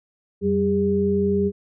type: tone cluster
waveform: sine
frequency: 89.3 / 194.1 / 404.8 Hz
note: F2 / G3 / G#4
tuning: +39 / -17 / -44 cents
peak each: -29 / -21 / -20 dBFS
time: 0.41-1.52 s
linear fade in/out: 50 ms
effects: none